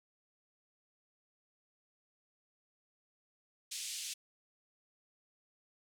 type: band-pass noise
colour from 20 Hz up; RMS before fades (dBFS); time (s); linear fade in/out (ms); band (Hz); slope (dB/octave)
white; -42; 3.71-4.14; 10; 2600 to 9100; 24
effects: none